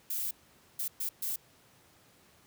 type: noise bursts at uneven times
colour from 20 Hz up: violet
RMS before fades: -34 dBFS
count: 4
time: 0.1-0.31 / 0.79-0.88 / 1-1.09 / 1.22-1.36 s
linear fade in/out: 5 ms
effects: pink hiss -62 dBFS RMS until 2.46 s + high-pass 80 Hz 12 dB/octave